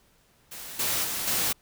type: noise with level steps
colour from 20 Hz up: white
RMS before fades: -40 / -27 / -31 / -26 dBFS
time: 0.51-1.53 s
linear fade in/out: 10 ms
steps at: 0.79 / 1.04 / 1.27 s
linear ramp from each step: 5 ms
effects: pink hiss -63 dBFS RMS until 1.61 s